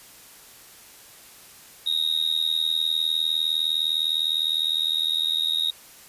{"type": "tone with amplitude modulation", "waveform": "triangle", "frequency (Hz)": 3753, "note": "A#7", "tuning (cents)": 11, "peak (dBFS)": -16, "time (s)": [1.86, 5.71], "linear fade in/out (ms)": 10, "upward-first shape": "sine", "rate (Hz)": 79.8, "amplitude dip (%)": 90, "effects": ["white hiss -48 dBFS RMS until 6.08 s", "resampled to 32000 Hz"]}